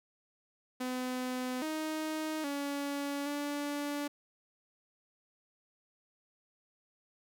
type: tone with pitch steps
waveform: sawtooth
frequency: 253.3 / 312.3 / 283.4 / 289.3 Hz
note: B3 / D#4 / C#4 / D4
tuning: +44 / +7 / +38 / -26 cents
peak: -30 dBFS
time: 0.8-4.08 s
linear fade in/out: 10 ms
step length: 820 ms
effects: none